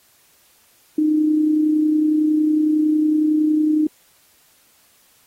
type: tone with amplitude modulation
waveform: sine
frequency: 306.8 Hz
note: D#4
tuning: 24 cents flat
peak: -12 dBFS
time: 0.98-3.87 s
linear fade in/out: 5 ms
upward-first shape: sine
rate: 30.9 Hz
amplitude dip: 40%
effects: white hiss -56 dBFS RMS until 5.26 s + AAC 48 kbps